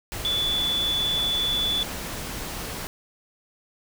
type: tone in noise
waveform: sine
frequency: 3458 Hz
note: A7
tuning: 31 cents flat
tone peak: -22 dBFS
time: 0.25-1.83 s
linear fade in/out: 0 ms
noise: pink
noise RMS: -33 dBFS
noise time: 0.12-2.87 s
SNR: +8 dB
effects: none